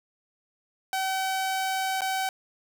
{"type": "tone with dropouts", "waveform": "sawtooth", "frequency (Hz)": 763, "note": "G5", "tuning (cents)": -47, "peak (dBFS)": -22, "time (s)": [0.93, 2.29], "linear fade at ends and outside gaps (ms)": 1, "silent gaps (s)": [2.008, 2.018], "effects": []}